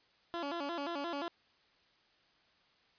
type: tone with vibrato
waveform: 15% pulse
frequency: 311.1 Hz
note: D#4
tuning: in tune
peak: -30 dBFS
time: 0.34-1.28 s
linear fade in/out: 0 ms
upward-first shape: square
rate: 5.7 Hz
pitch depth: 160 cents each way
effects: white hiss -69 dBFS RMS until 2.98 s + resampled to 11025 Hz